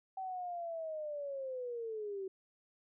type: linear sweep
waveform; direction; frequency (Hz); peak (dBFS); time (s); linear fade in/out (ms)
sine; down; 768 to 375.7; -38; 0.17-2.28; 5
effects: none